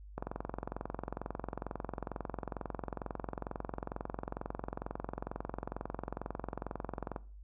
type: click train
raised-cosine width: 1 ms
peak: -23 dBFS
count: 156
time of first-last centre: 0.18-7.162 s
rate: 22.2 Hz
effects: noise-tail reverb RT60 0.4 s tail -19 dB re dry + added 50 Hz sine -48 dBFS peak until 7.43 s